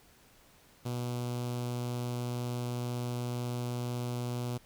sawtooth tone with notch filter, 122 Hz, B2, 21 cents flat, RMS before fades -35 dBFS, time 0.85-4.58 s, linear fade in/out 10 ms, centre 1800 Hz, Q 1.2, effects pink hiss -61 dBFS RMS until 4.65 s

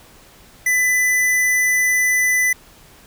square tone, 1999 Hz, B6, 20 cents sharp, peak -15 dBFS, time 0.66-2.53 s, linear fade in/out 5 ms, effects pink hiss -47 dBFS RMS until 3.06 s

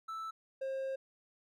triangle tone pair in turn, 1318.5 / 534.2 Hz, E6 / C5, 0 / +36 cents, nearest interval octave + major third, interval 1564 cents, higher first, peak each -37 / -33 dBFS, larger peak second, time 0.08-0.31 / 0.61-0.96 s, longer second, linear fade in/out 10 ms, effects none

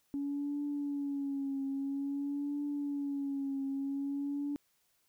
sine tone with vibrato, 280.9 Hz, C#4, 23 cents sharp, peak -32 dBFS, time 0.14-4.56 s, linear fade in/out 0 ms, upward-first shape triangle, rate 0.5 Hz, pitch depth 56 cents each way, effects tanh soft clip ceiling -28 dBFS + white hiss -74 dBFS RMS until 5.08 s

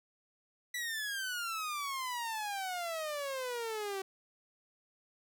sawtooth exponential sweep, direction down, 1975.5 to 379.9 Hz, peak -32 dBFS, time 0.74-4.02 s, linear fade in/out 5 ms, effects none

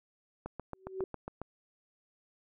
click train, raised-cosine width 1 ms, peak -25 dBFS, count 8, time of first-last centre 0.46-1.416 s, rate 7.32 Hz
sine tone with exponential growth, 379.2 Hz, F#4, 43 cents sharp, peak -29 dBFS, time 0.74-1.04 s, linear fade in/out 2 ms, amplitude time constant 64 ms
effects none

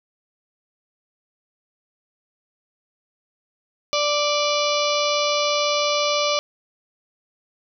harmonic tone with a mistuned harmonic, 587.3 Hz, D5, in tune, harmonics 1 / 2 / 4 / 5 / 6 / 7 / 8 / 9 / 10, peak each -22 / -25 / -28 / -29 / -30 / -30 / -31 / -32 / -32 dBFS, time 3.93-6.39 s, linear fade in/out 0 ms, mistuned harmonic 6, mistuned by -25 cents, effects none

